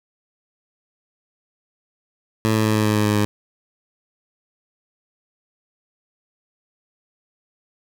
15% pulse tone with pitch steps, 110 / 109.18 / 108.36 / 107.55 / 106.75 / 105.95 / 105.15 / 104.37 Hz, A2 / A2 / A2 / A2 / G#2 / G#2 / G#2 / G#2, 0 / -13 / -26 / -39 / +48 / +35 / +22 / +9 cents, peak -10 dBFS, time 2.45-3.25 s, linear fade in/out 0 ms, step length 100 ms, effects none

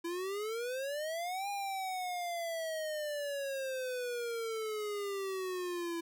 square exponential two-way sweep, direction up then down, 333.8 to 813 to 333.8 Hz, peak -36 dBFS, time 0.04-6.01 s, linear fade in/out 10 ms, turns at 1.49 s, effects none

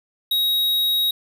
square tone, 3800 Hz, A#7, 33 cents sharp, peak -18 dBFS, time 0.31-1.11 s, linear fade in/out 5 ms, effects none

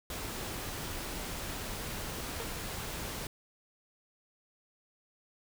pink noise, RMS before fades -39 dBFS, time 0.1-3.27 s, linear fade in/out 2 ms
sawtooth tone with exponential decay, 460 Hz, A#4, 23 cents flat, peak -31 dBFS, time 2.4-2.53 s, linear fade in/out 0 ms, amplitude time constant 28 ms
effects none

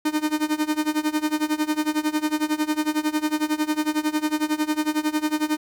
45% pulse tone with tremolo, 305.5 Hz, D#4, 32 cents flat, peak -18 dBFS, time 0.05-5.57 s, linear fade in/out 5 ms, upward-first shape sine, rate 11 Hz, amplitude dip 90%, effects 9-bit

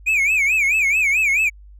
triangle tone with vibrato, 2379 Hz, D7, 22 cents sharp, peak -13 dBFS, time 0.06-1.5 s, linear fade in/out 20 ms, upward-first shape sine, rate 4.6 Hz, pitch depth 170 cents each way, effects added 50 Hz sine -40 dBFS peak until 1.79 s

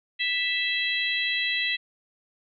harmonic tone with a mistuned harmonic, 659.3 Hz, E5, in tune, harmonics 3 / 4 / 5 / 6, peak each -28 / -29 / -30 / -31 dBFS, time 0.19-1.77 s, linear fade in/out 20 ms, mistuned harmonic 5, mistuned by -18 cents, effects none

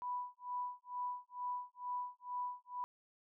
sine tone with tremolo, 987.8 Hz, B5, in tune, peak -36 dBFS, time 0.02-2.84 s, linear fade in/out 0 ms, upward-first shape sine, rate 2.2 Hz, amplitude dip 100%, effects none

